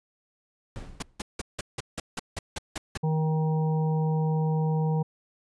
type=noise with exponential decay; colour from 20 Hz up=brown; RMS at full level=-32 dBFS; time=0.76-1.22 s; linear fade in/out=0 ms; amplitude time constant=100 ms
type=noise bursts; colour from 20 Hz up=pink; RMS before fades=-32 dBFS; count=11; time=1-2.975 s; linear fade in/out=5 ms; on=25 ms; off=170 ms
type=harmonic tone; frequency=157.3 Hz; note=D#3; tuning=19 cents sharp; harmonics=1 / 3 / 5 / 6; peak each=-23 / -33 / -37 / -39 dBFS; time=3.03-5.03 s; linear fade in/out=10 ms
effects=resampled to 22050 Hz